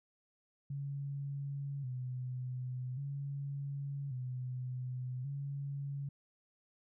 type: tone with vibrato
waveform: sine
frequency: 133.3 Hz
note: C3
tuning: 33 cents sharp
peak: -37 dBFS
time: 0.7-6.09 s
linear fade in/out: 5 ms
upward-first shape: square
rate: 0.44 Hz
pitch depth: 88 cents each way
effects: none